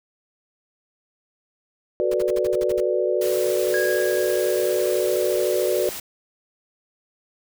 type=chord; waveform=sine; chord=B minor seventh; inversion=second; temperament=equal; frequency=370 / 440 / 493.9 / 587.3 Hz; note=F#4 / A4 / B4 / D5; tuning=0 / 0 / 0 / 0 cents; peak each=-23 / -28 / -24 / -24 dBFS; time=2-5.89 s; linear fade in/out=0 ms
type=noise bursts; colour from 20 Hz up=pink; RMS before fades=-36 dBFS; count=9; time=2.11-2.805 s; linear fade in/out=5 ms; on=31 ms; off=52 ms
type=noise; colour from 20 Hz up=white; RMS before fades=-33 dBFS; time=3.21-6 s; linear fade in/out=5 ms
type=tone with exponential decay; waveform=triangle; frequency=1645 Hz; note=G#6; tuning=17 cents flat; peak=-21 dBFS; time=3.74-5.63 s; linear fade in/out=0 ms; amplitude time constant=410 ms
effects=none

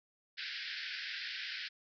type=band-pass noise; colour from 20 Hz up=pink; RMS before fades=-42 dBFS; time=0.37-1.69 s; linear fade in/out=20 ms; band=1500 to 5200 Hz; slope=96 dB/octave; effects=none

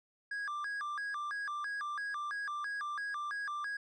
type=tone with vibrato; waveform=triangle; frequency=1396.9 Hz; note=F6; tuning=in tune; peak=-34 dBFS; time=0.31-3.77 s; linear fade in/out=5 ms; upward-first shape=square; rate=3 Hz; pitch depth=290 cents each way; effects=resampled to 22050 Hz

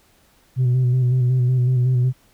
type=tone with vibrato; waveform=sine; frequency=126 Hz; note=B2; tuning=35 cents sharp; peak=-12 dBFS; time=0.56-2.13 s; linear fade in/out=50 ms; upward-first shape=square; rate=5.4 Hz; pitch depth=33 cents each way; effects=tanh soft clip ceiling -13 dBFS + pink hiss -57 dBFS RMS until 2.33 s

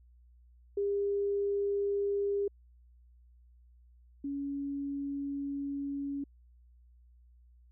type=tone pair in turn; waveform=sine; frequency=402.5 / 280.7 Hz; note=G4 / C#4; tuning=+46 / +22 cents; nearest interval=tritone; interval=624 cents; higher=first; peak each=-28 / -33 dBFS; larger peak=first; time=0.77-2.48 / 4.24-6.24 s; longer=second; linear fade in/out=5 ms; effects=added 60 Hz sine -57 dBFS peak until 7.71 s

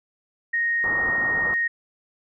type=tone; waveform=sine; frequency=1864.7 Hz; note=A#6; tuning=in tune; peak=-20 dBFS; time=0.53-1.68 s; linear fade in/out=10 ms
type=low-pass noise; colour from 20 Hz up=white; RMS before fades=-33 dBFS; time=0.84-1.54 s; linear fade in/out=0 ms; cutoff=1400 Hz; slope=96 dB/octave
effects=none

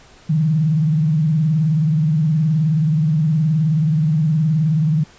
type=tone with vibrato; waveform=sine; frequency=155.56 Hz; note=D#3; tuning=in tune; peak=-13 dBFS; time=0.29-5.04 s; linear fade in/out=10 ms; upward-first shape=sine; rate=19 Hz; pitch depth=120 cents each way; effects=pink hiss -47 dBFS RMS until 5.18 s + resampled to 16000 Hz

